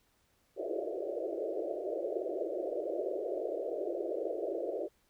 pink band-pass noise, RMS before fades -36 dBFS, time 0.56-4.89 s, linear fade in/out 50 ms, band 330 to 660 Hz, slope 96 dB/octave, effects pink hiss -72 dBFS RMS until 5.09 s

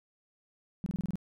sine tone bursts, 185.2 Hz, F#3, 2 cents sharp, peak -29 dBFS, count 7, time 0.84-1.156 s, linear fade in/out 0 ms, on 22 ms, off 27 ms, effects none

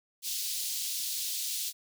pink high-pass noise, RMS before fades -34 dBFS, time 0.22-1.73 s, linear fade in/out 50 ms, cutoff 3600 Hz, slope 24 dB/octave, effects none

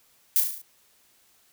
violet noise with echo, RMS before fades -20 dBFS, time 0.36-0.4 s, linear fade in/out 0 ms, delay 36 ms, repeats 6, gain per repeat -4 dB, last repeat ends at 0.616 s, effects white hiss -62 dBFS RMS until 1.52 s

